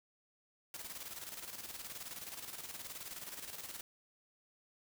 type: noise with tremolo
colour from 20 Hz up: white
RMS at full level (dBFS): -45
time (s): 0.74-3.81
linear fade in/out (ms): 2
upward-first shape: square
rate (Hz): 19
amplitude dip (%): 55
effects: none